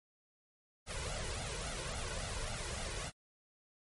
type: noise with flanger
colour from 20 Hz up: pink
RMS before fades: -40 dBFS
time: 0.86-3.12 s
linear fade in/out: 50 ms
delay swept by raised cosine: 1.4 to 2.07 ms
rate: 3.6 Hz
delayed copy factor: +0.8
effects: MP3 48 kbps